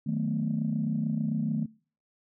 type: chord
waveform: sine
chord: B dominant seventh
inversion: first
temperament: equal with one note detuned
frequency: 155.56 / 184.25 / 220 / 246.9 Hz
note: D#3 / F#3 / A3 / B3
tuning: 0 / -7 / 0 / 0 cents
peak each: -30 / -35 / -29 / -35 dBFS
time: 0.06-1.66 s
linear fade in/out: 10 ms
effects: noise-tail reverb RT60 0.4 s tail -23 dB re dry + tanh soft clip ceiling -18 dBFS